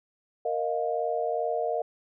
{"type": "chord", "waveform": "sine", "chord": "Bb suspended fourth", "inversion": "none", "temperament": "equal with one note detuned", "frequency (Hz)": [466.2, 622.3, 704.9], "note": ["Bb4", "Eb5", "F5"], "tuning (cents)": [0, 0, 16], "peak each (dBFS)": -30, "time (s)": [0.45, 1.82], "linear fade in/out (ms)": 5, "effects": []}